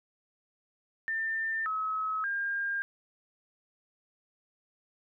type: tone with pitch steps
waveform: sine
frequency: 1794 / 1284 / 1607 Hz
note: A6 / E6 / G6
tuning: +33 / -46 / +43 cents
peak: -29 dBFS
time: 1.08-2.82 s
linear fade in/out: 0 ms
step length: 580 ms
effects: none